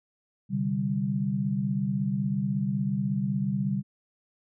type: chord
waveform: sine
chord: C suspended second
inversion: none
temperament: just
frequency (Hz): 130.81 / 147.16 / 196.22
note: C3 / D3 / G3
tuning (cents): 0 / +4 / +2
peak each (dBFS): -31 / -31 / -27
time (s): 0.49-3.83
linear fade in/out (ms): 50
effects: none